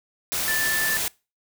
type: tone in noise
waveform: sine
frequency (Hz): 1760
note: A6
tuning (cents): 0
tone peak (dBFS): -23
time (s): 0.48-0.97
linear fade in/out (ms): 0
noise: white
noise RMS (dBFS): -26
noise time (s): 0.32-1.08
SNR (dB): 0
effects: noise-tail reverb RT60 0.3 s tail -24 dB re dry